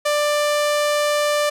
sawtooth tone, 591 Hz, D5, 11 cents sharp, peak -13 dBFS, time 0.05-1.5 s, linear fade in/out 10 ms, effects low-pass 12000 Hz 12 dB/octave

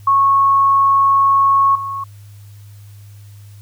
sine tone with level steps, 1100 Hz, C#6, 14 cents flat, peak -9 / -21 dBFS, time 0.07-2.04 s, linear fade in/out 5 ms, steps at 1.75 s, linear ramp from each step 5 ms, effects added 102 Hz sine -36 dBFS peak until 3.61 s + white hiss -52 dBFS RMS until 3.61 s

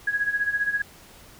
sine tone with tremolo, 1661 Hz, G#6, in tune, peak -19 dBFS, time 0.07-0.82 s, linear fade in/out 5 ms, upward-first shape sine, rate 15 Hz, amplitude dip 75%, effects pink hiss -49 dBFS RMS until 1.39 s

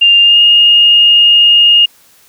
sine tone with pitch glide, 2800 to 2844 Hz, F7 to F7, +4 to +31 cents, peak -3 dBFS, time 0.01-1.86 s, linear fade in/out 10 ms, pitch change +27 cents, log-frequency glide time 0.22-0.39 s, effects white hiss -46 dBFS RMS until 2.28 s

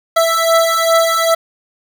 25% pulse beating tone pair, 659.3 / 661.8 Hz, E5 / E5, 0 / +7 cents, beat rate 2.5 Hz, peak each -10 dBFS, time 0.16-1.35 s, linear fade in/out 10 ms, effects 7-bit

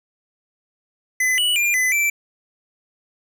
square tone with pitch steps, 2018 / 2946 / 2398 / 2015 / 2335 Hz, B6 / F#7 / D7 / B6 / D7, +37 / -8 / +36 / +34 / -11 cents, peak -17 dBFS, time 1.2-2.1 s, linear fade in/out 5 ms, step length 180 ms, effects none

